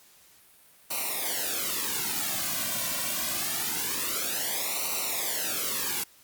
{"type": "noise with flanger", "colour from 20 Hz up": "white", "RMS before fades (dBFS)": -30, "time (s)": [0.9, 6.04], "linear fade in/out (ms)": 10, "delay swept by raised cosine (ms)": [0.59, 2.39], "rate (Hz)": 0.25, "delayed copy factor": -0.95, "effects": ["white hiss -57 dBFS RMS until 6.23 s", "Opus 48 kbps"]}